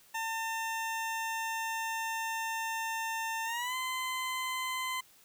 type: tone with pitch glide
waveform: 20% pulse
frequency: 900 to 1027.9 Hz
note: A5 to C6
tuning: +39 to -31 cents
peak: -28 dBFS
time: 0.14-5.01 s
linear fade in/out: 10 ms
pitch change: +230 cents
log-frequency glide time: 3.45-3.75 s
effects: white hiss -61 dBFS RMS until 5.24 s